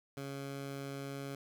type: tone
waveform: 15% pulse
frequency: 138.59 Hz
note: C#3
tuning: in tune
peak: -34 dBFS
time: 0.17-1.35 s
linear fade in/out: 2 ms
effects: none